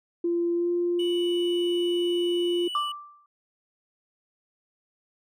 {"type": "tone with pitch glide", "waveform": "sine", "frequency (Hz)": [343.4, 349], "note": ["F4", "F4"], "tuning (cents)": [-29, -1], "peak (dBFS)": -22, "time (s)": [0.24, 2.68], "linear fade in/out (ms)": 5, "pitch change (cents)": 28, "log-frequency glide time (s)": [0.54, 0.71]}
{"type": "tone", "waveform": "triangle", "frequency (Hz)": 2957, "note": "F#7", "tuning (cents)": -2, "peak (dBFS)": -30, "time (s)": [0.99, 2.92], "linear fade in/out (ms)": 5}
{"type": "tone with exponential decay", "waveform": "sine", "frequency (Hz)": 1174.7, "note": "D6", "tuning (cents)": 0, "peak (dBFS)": -20, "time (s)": [2.75, 3.26], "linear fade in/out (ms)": 2, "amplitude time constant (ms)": 110}
{"effects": ["tanh soft clip ceiling -15 dBFS"]}